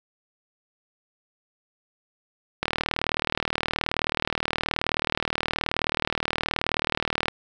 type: click train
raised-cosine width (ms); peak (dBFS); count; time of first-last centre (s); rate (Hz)
0.3; -7; 182; 2.63-7.283; 38.9
effects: none